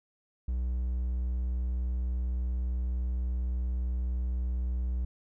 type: tone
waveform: triangle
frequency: 61.74 Hz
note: B1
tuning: in tune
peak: -26 dBFS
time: 0.48-5.05 s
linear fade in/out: 5 ms
effects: none